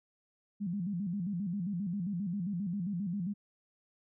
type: tone with vibrato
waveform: sine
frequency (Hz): 187.5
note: F#3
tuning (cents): +23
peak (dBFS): -32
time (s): 0.6-3.34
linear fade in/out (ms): 20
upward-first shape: square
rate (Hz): 7.5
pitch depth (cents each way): 150
effects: none